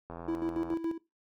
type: click train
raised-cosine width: 1 ms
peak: -28 dBFS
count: 55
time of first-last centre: 0.1-0.738 s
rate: 84.6 Hz
type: tone with tremolo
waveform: triangle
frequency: 329.9 Hz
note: E4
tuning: 1 cent sharp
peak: -26 dBFS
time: 0.28-0.98 s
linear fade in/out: 5 ms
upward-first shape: square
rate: 7.1 Hz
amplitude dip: 65%
effects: noise-tail reverb RT60 0.2 s tail -18 dB re dry